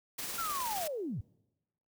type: noise with tremolo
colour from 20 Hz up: white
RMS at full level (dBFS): -38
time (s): 0.18-0.88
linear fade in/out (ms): 10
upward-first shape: square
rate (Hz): 19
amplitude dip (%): 25
type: linear sweep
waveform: sine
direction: down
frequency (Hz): 1396.9 to 77.78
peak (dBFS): -34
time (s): 0.38-1.21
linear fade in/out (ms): 5
effects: noise-tail reverb RT60 1.0 s tail -26 dB re dry